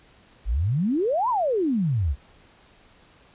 sine exponential two-way sweep, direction up then down, 45.6 to 1046.5 to 60.4 Hz, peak -20 dBFS, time 0.45-2.16 s, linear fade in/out 50 ms, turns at 1.29 s, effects pink hiss -55 dBFS RMS until 3.34 s + resampled to 8000 Hz

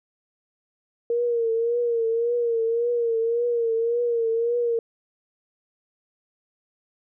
sine tone with vibrato, 466.2 Hz, A#4, in tune, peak -20 dBFS, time 1.1-4.79 s, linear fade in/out 2 ms, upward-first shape triangle, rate 1.8 Hz, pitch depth 65 cents each way, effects none

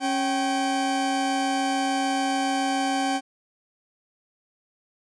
40% pulse tone pair together, 273.6 / 773.9 Hz, C#4 / G5, -23 / -22 cents, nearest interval octave + tritone, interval 1801 cents, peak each -25 / -24 dBFS, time 0-3.21 s, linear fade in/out 50 ms, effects resampled to 22050 Hz

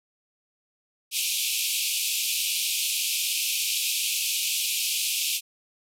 pink band-pass noise, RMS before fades -27 dBFS, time 1.11-5.41 s, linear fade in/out 50 ms, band 2400 to 15000 Hz, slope 96 dB/octave, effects none

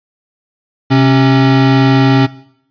square tone pair together, 130.5 / 271.9 Hz, C3 / C#4, -4 / -33 cents, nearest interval octave + minor second, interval 1271 cents, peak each -10 dBFS, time 0.9-2.27 s, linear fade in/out 20 ms, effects noise-tail reverb RT60 0.7 s tail -20 dB re dry + resampled to 11025 Hz

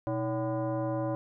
sine tone with frequency modulation, 123.47 Hz, B2, in tune, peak -28 dBFS, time 0.07-1.15 s, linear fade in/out 0 ms, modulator 442 Hz, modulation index 1.5, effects none

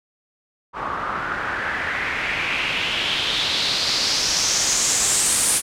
white noise with low-pass filter sweep, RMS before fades -22 dBFS, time 0.73-5.62 s, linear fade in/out 50 ms, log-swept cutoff 1100 to 9700 Hz, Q 3.5, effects none

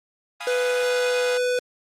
15% pulse chord, F half-diminished seventh, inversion none, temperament equal, 698.5 / 830.6 / 987.8 / 1244.5 Hz, F5 / Ab5 / Cb6 / Eb6, 0 / 0 / 0 / 0 cents, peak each -28 / -30 / -31 / -30 dBFS, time 0.4-1.38 s, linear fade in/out 10 ms
square tone, 496.2 Hz, B4, 8 cents sharp, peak -21 dBFS, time 0.47-1.59 s, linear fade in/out 2 ms
effects low-pass 9000 Hz 12 dB/octave + Opus 24 kbps

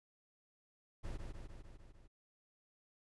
brown noise with echo, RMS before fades -42 dBFS, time 1.03-1.18 s, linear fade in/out 20 ms, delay 150 ms, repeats 6, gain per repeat -3 dB, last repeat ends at 2.08 s, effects resampled to 24000 Hz

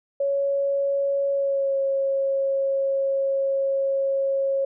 sine tone with pitch glide, 557 to 545.5 Hz, C#5 to C#5, +8 to -28 cents, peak -20 dBFS, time 0.2-4.65 s, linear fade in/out 5 ms, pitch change -36 cents, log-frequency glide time 1.32-1.78 s, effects none

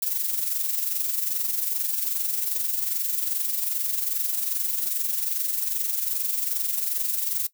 violet noise with amplitude modulation, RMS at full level -24 dBFS, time 0.02-7.47 s, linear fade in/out 5 ms, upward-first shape sine, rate 22.5 Hz, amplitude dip 55%, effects noise-tail reverb RT60 0.1 s tail -17 dB re dry

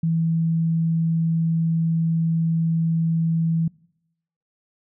sine tone, 164 Hz, E3, 9 cents flat, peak -18 dBFS, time 0.03-3.68 s, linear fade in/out 5 ms, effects noise-tail reverb RT60 0.8 s tail -24 dB re dry

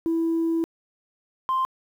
sine tone pair in turn, 329.6 / 1046.4 Hz, E4 / C6, 0 / 0 cents, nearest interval octave + minor sixth, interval 2000 cents, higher second, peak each -19 / -19 dBFS, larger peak neither, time 0.06-0.64 / 1.49-1.65 s, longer first, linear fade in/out 0 ms, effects tanh soft clip ceiling -18 dBFS + 9-bit

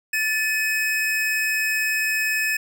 square tone pair together, 1751 / 2536 Hz, A6 / D#7, -9 / +32 cents, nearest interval tritone, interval 641 cents, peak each -24 dBFS, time 0.13-2.57 s, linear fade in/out 5 ms, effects none

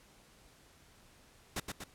pink noise with echo, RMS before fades -36 dBFS, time 1.56-1.6 s, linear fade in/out 5 ms, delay 120 ms, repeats 2, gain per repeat -4 dB, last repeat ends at 1.84 s, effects pink hiss -62 dBFS RMS until 1.94 s + low-pass 12000 Hz 12 dB/octave

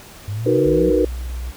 sine exponential sweep, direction up, 98 to 185.4 Hz, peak -22 dBFS, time 0.28-0.9 s, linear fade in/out 0 ms
sine chord, B major seventh, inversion first, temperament just, 308.7 / 370.4 / 463 / 493.9 Hz, D#4 / F#4 / A#4 / B4, -14 / +2 / -12 / 0 cents, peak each -19 dBFS, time 0.46-1.05 s, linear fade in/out 5 ms
sine tone with pitch glide, 60.7 to 61.12 Hz, B1 to B1, -29 to -17 cents, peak -24 dBFS, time 0.65-1.52 s, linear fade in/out 20 ms, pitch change +12 cents, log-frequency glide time 1.01-1.07 s
effects pink hiss -41 dBFS RMS until 1.56 s

